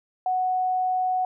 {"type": "tone", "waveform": "sine", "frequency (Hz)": 740, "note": "F#5", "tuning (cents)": 0, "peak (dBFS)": -21, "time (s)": [0.26, 1.25], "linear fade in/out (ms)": 2, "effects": []}